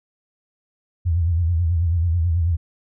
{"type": "tone with vibrato", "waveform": "sine", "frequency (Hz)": 84.6, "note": "E2", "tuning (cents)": 45, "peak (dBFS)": -16, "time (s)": [1.05, 2.57], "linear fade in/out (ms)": 20, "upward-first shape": "sine", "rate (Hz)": 9.2, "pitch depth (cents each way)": 99, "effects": []}